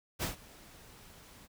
pink noise with ADSR envelope, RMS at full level -33 dBFS, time 0.19-1.48 s, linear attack 35 ms, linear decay 130 ms, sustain -22 dB, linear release 37 ms, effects none

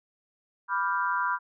sine chord, G dominant seventh, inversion first, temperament equal, 987.8 / 1174.7 / 1396.9 / 1568 Hz, B5 / D6 / F6 / G6, 0 / 0 / 0 / 0 cents, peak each -28 / -32 / -30 / -33 dBFS, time 0.68-1.39 s, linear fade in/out 50 ms, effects none

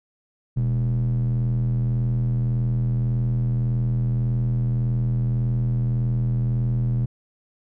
square tone with band-pass filter, 40.87 Hz, E1, 14 cents flat, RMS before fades -22 dBFS, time 0.56-7.06 s, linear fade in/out 10 ms, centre 140 Hz, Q 6.9, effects none

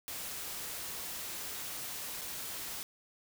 white noise with dropouts, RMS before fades -41 dBFS, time 0.08-2.83 s, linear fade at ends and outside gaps 0 ms, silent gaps 2.212-2.217 s, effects none

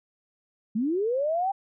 sine linear sweep, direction up, 201.5 to 800 Hz, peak -23 dBFS, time 0.75-1.52 s, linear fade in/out 10 ms, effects none

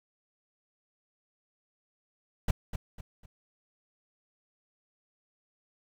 brown noise with echo, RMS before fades -24 dBFS, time 2.48-2.51 s, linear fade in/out 5 ms, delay 250 ms, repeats 3, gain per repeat -9 dB, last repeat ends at 3.26 s, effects none

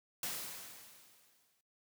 white noise with exponential decay, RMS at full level -38 dBFS, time 0.23-1.61 s, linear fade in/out 2 ms, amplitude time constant 300 ms, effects noise-tail reverb RT60 0.2 s tail -21 dB re dry + high-pass 100 Hz 12 dB/octave

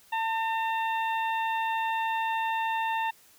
harmonic tone with a mistuned harmonic, 905 Hz, A5, 48 cents sharp, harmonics 1 / 2 / 3 / 4, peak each -27 / -34 / -37 / -43 dBFS, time 0.12-3.11 s, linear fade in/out 10 ms, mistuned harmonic 1, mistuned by -16 cents, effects white hiss -58 dBFS RMS until 3.38 s

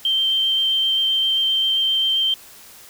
sine tone with vibrato, 3136 Hz, G7, in tune, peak -16 dBFS, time 0.05-2.34 s, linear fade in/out 2 ms, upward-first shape triangle, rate 7.6 Hz, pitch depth 10 cents each way, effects white hiss -44 dBFS RMS until 2.89 s

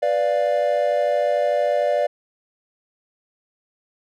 triangle chord, B diminished, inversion none, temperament equal, 493.9 / 587.3 / 698.5 Hz, B4 / D5 / F5, 0 / 0 / 0 cents, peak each -23 / -17 / -22 dBFS, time 0.02-2.07 s, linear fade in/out 10 ms, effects none

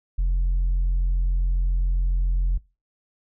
sine tone with tanh clipping, 43.65 Hz, F1, in tune, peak -19 dBFS, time 0.18-2.58 s, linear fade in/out 10 ms, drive 1 dB, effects noise-tail reverb RT60 0.3 s tail -23 dB re dry

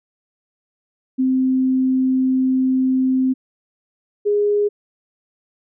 sine tone pair in turn, 260 / 412.7 Hz, C4 / G#4, -11 / -11 cents, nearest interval minor sixth, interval 800 cents, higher second, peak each -14 dBFS, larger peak neither, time 1.18-3.34 / 4.25-4.69 s, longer first, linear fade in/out 20 ms, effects none

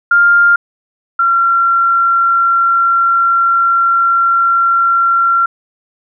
sine tone pair in turn, 1400 / 1368.8 Hz, F6 / F6, +4 / -35 cents, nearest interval unison, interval 39 cents, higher first, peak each -5 / -8 dBFS, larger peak first, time 0.11-0.56 / 1.19-5.46 s, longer second, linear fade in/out 5 ms, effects none

